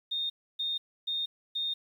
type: tone bursts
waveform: sine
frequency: 3670 Hz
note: A#7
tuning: 28 cents flat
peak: -29 dBFS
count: 4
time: 0.11-1.74 s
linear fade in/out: 10 ms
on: 190 ms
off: 290 ms
effects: 10-bit

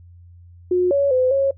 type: tone with pitch steps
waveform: sine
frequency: 361 / 561 / 510 / 547 Hz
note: F#4 / C#5 / C5 / C#5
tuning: -43 / +21 / -44 / -23 cents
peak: -14 dBFS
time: 0.71-1.51 s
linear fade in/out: 5 ms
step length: 200 ms
effects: noise-tail reverb RT60 0.1 s tail -21 dB re dry + added 87 Hz sine -42 dBFS peak until 1.57 s

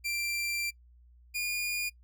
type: tone pair in turn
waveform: sawtooth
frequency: 2360 / 2429 Hz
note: D7 / D#7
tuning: +8 / -42 cents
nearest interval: unison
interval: 50 cents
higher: second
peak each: -27 dBFS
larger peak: neither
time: 0.04-0.71 / 1.34-1.9 s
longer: first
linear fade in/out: 20 ms
effects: noise-tail reverb RT60 0.1 s tail -23 dB re dry + added 60 Hz sine -55 dBFS peak until 2.03 s

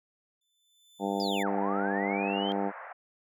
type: tone with exponential growth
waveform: sawtooth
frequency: 3520 Hz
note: A7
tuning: in tune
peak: -35 dBFS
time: 0.41-1.43 s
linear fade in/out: 5 ms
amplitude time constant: 220 ms
type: harmonic tone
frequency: 99.2 Hz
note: G2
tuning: 21 cents sharp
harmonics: 2 / 3 / 4 / 5 / 6 / 7 / 8 / 9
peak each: -33 / -35 / -36 / -36 / -41 / -36 / -36 / -39 dBFS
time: 0.99-2.72 s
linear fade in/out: 50 ms
type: linear two-way sweep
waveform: sine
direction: down then up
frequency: 5100 to 659.3 to 3195 Hz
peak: -34 dBFS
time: 1.2-2.52 s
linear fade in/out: 0 ms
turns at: 1.51 s
type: band-pass noise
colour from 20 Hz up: pink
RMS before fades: -44 dBFS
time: 1.46-2.93 s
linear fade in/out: 5 ms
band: 570 to 2000 Hz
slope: 48 dB/octave
effects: none

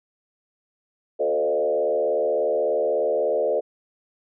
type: tone with frequency modulation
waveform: sine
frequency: 523.3 Hz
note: C5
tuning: in tune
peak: -19 dBFS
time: 1.19-3.61 s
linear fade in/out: 20 ms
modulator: 76.5 Hz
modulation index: 1.5
effects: none

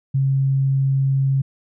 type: tone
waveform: sine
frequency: 135.6 Hz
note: C#3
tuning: 38 cents flat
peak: -15 dBFS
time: 0.14-1.42 s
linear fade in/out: 10 ms
effects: none

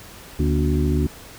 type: harmonic tone with a mistuned harmonic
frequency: 73.42 Hz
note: D2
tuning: in tune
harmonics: 1 / 2 / 3 / 4 / 5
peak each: -20 / -23 / -25 / -26 / -27 dBFS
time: 0.39-1.07 s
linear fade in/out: 5 ms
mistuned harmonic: 3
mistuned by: +140 cents
effects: pink hiss -42 dBFS RMS until 1.38 s

